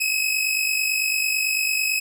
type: tone pair together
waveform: sawtooth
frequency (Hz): 2531 / 2580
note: D#7 / E7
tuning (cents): +29 / -38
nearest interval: unison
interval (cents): 33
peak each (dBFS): -20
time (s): 0-2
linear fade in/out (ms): 10
effects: none